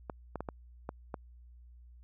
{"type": "clicks", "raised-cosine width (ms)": 1, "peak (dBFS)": -23, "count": 6, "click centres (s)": [0.098, 0.357, 0.406, 0.488, 0.891, 1.142], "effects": ["added 60 Hz sine -52 dBFS peak until 2.03 s"]}